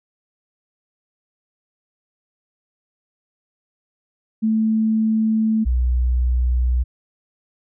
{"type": "tone pair in turn", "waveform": "sine", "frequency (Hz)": [220, 61.74], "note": ["A3", "B1"], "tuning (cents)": [0, 0], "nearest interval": "octave + minor seventh", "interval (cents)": 2200, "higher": "first", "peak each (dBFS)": -15, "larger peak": "neither", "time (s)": [[4.42, 5.65], [5.65, 6.84]], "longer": "first", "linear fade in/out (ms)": 20, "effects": []}